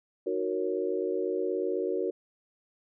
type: chord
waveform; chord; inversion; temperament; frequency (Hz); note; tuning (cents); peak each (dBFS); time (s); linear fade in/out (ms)
sine; D# minor seventh; none; equal; 311.1 / 370 / 466.2 / 554.4; D#4 / F#4 / A#4 / C#5; 0 / 0 / 0 / 0; -36 / -30 / -32 / -36; 0.26-2.11; 10
effects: none